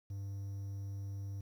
triangle tone with quantisation, 99 Hz, G2, 18 cents sharp, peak -37 dBFS, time 0.1-1.41 s, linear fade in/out 5 ms, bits 11, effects none

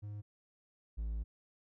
triangle tone pair in turn, 103.83 / 55 Hz, G#2 / A1, 0 / 0 cents, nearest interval major seventh, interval 1100 cents, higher first, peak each -39 / -33 dBFS, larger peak second, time 0.02-0.22 / 0.97-1.24 s, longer second, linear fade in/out 20 ms, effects none

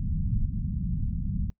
pink low-pass noise, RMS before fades -28 dBFS, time 0-1.5 s, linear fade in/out 0 ms, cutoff 210 Hz, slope 48 dB/octave, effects noise-tail reverb RT60 0.1 s tail -22 dB re dry

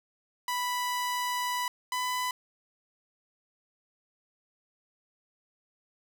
sawtooth tone pair in turn, 987.8 / 999.9 Hz, B5 / B5, 0 / +21 cents, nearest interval unison, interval 21 cents, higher second, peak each -25 dBFS, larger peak neither, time 0.48-1.68 / 1.92-2.31 s, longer first, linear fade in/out 2 ms, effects none

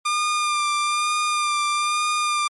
sawtooth tone with vibrato, 1200 Hz, D6, 37 cents sharp, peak -16 dBFS, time 0.05-2.48 s, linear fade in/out 10 ms, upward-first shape sine, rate 1.1 Hz, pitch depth 23 cents each way, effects MP3 48 kbps

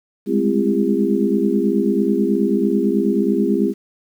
sine tone cluster, 202 / 211.2 / 261.8 / 339.2 / 402.3 Hz, G#3 / G#3 / C4 / E4 / G4, -48 / +29 / +1 / +50 / +45 cents, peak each -21 dBFS, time 0.26-3.74 s, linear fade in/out 50 ms, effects 8-bit

